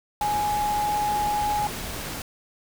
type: tone in noise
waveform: sine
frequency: 834 Hz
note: G#5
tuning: 7 cents sharp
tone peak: -22 dBFS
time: 0.21-1.67 s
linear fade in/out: 2 ms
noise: pink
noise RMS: -33 dBFS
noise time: 0.21-2.22 s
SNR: +8 dB
effects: none